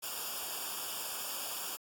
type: noise with comb filter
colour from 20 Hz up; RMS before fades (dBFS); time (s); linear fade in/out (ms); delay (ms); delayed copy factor
white; -39; 0.02-1.77; 20; 0.49; -0.85
effects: AAC 64 kbps